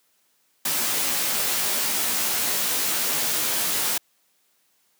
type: noise with comb filter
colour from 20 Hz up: white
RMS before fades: -24 dBFS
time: 0.65-3.98 s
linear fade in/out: 5 ms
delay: 15 ms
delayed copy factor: -0.9
effects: white hiss -66 dBFS RMS until 4.99 s + high-pass 150 Hz 12 dB/octave